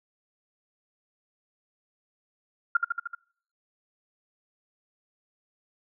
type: tone with echo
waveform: sine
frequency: 1396.9 Hz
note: F6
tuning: in tune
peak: -17 dBFS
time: 2.75-2.77 s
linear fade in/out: 5 ms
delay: 76 ms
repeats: 5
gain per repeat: -3 dB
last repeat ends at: 3.15 s
effects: noise-tail reverb RT60 0.6 s tail -26 dB re dry